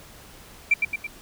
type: tone with echo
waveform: sine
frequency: 2349 Hz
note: D7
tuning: in tune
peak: -13 dBFS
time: 0.71-0.74 s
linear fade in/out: 5 ms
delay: 110 ms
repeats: 3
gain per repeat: -5 dB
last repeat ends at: 1.07 s
effects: tanh soft clip ceiling -9 dBFS + pink hiss -47 dBFS RMS until 1.21 s